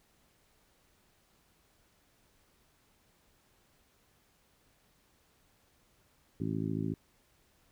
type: harmonic tone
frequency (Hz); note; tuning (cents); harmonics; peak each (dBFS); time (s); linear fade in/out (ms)
53.9; A1; -35; 2 / 3 / 4 / 5 / 6 / 7; -38 / -36 / -39 / -37 / -41 / -43; 6.4-6.94; 5
effects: pink hiss -69 dBFS RMS until 7.71 s